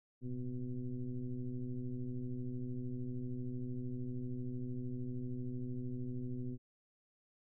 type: tone with frequency modulation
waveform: sine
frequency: 128.5 Hz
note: C3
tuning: 31 cents flat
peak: -37 dBFS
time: 0.21-6.58 s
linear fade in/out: 50 ms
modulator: 122 Hz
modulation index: 1.4
effects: none